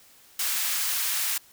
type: high-pass noise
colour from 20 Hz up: white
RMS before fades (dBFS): -27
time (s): 0.39-1.38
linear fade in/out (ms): 5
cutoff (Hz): 1200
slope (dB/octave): 12
effects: white hiss -55 dBFS RMS until 1.52 s